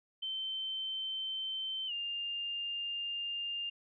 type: tone with pitch glide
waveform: sine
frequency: 3094 to 2805 Hz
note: G7 to F7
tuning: -23 to +7 cents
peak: -35 dBFS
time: 0.22-3.7 s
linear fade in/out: 10 ms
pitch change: -170 cents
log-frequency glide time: 1.87-1.92 s
effects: none